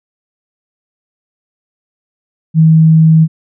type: tone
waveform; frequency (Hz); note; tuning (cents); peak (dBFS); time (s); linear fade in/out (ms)
sine; 159.9; D#3; +48; -3; 2.54-3.28; 50
effects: none